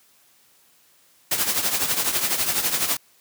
white noise with tremolo, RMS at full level -20 dBFS, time 1.31-2.97 s, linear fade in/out 5 ms, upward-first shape triangle, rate 12 Hz, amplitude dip 70%, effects white hiss -58 dBFS RMS until 3.2 s + high-pass 100 Hz 12 dB/octave

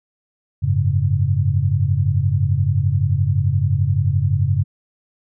sine chord, F# suspended second, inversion none, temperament just, 92.5 / 104.06 / 138.75 Hz, F#2 / G#2 / C#3, 0 / +4 / +2 cents, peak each -19 dBFS, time 0.62-4.64 s, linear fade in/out 20 ms, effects none

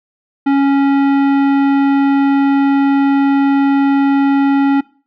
sine tone with tanh clipping, 277.2 Hz, C#4, in tune, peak -11 dBFS, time 0.46-4.81 s, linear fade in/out 10 ms, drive 15 dB, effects noise-tail reverb RT60 0.4 s tail -21 dB re dry

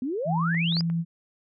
sine exponential sweep, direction up, 239.3 to 5110 Hz, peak -26 dBFS, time 0.02-0.81 s, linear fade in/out 2 ms
sine tone with pitch glide, 164.81 to 167.4 Hz, E3 to E3, 0 to +27 cents, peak -23 dBFS, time 0.25-1.05 s, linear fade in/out 50 ms, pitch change +27 cents, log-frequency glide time 0.35-0.48 s
clicks, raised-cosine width 0.5 ms, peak -28 / -31 / -23 / -26 / -29 dBFS, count 5, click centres 0.546 / 0.724 / 0.768 / 0.808 / 0.9 s
effects none

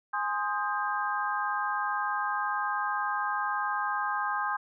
sine chord, Ab major seventh, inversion none, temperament equal with one note detuned, 830.6 / 1046.5 / 1244.5 / 1590.8 Hz, Ab5 / C6 / Eb6 / G6, 0 / 0 / 0 / +25 cents, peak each -33 dBFS, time 0.13-4.57 s, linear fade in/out 10 ms, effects none

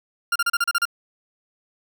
40% pulse tone bursts, 1396.9 Hz, F6, in tune, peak -17 dBFS, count 8, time 0.32-0.854 s, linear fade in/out 5 ms, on 37 ms, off 34 ms, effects none

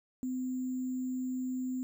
sine tone with sample-and-hold, 255.7 Hz, C4, 40 cents flat, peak -32 dBFS, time 0.23-1.83 s, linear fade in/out 0 ms, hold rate 7350 Hz, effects none

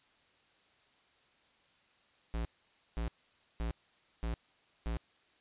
square tone bursts, 56.8 Hz, A#1, 44 cents flat, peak -34 dBFS, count 5, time 2.34-4.97 s, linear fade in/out 0 ms, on 110 ms, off 520 ms, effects white hiss -68 dBFS RMS until 5.4 s + resampled to 8000 Hz

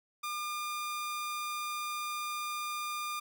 sawtooth tone, 1205 Hz, D6, 44 cents sharp, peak -31 dBFS, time 0.23-3.2 s, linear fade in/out 10 ms, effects none

